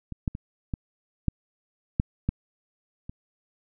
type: clicks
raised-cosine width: 5 ms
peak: -22 / -13 / -22 / -16 / -10 / -9 / -11 / -24 dBFS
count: 8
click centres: 0.123 / 0.278 / 0.351 / 0.738 / 1.283 / 1.999 / 2.29 / 3.095 s
effects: none